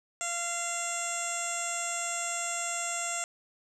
15% pulse tone with low-pass filter, 689 Hz, F5, 24 cents flat, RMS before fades -33 dBFS, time 0.21-3.24 s, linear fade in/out 0 ms, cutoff 7800 Hz, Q 9.3, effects none

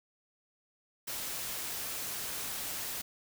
white noise, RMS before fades -38 dBFS, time 1.07-3.02 s, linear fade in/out 10 ms, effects none

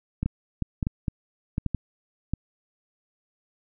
clicks, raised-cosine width 5 ms, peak -13 dBFS, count 10, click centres 0.23 / 0.26 / 0.623 / 0.828 / 0.869 / 1.082 / 1.581 / 1.663 / 1.747 / 2.336 s, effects none

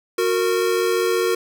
square tone pair together, 366.1 / 461.3 Hz, F#4 / A#4, -18 / -18 cents, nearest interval major third, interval 400 cents, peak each -21 dBFS, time 0.18-1.35 s, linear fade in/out 5 ms, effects none

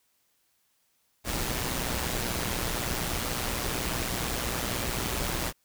pink noise with amplitude modulation, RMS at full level -28 dBFS, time 1.24-5.53 s, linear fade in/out 50 ms, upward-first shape sine, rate 121 Hz, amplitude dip 60%, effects white hiss -71 dBFS RMS until 5.64 s

